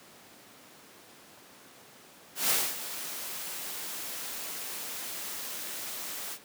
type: noise with ADSR envelope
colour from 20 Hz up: white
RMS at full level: -25 dBFS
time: 2.35-6.39 s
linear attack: 150 ms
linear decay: 240 ms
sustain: -13 dB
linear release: 64 ms
effects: pink hiss -53 dBFS RMS until 6.44 s + high-pass 200 Hz 12 dB/octave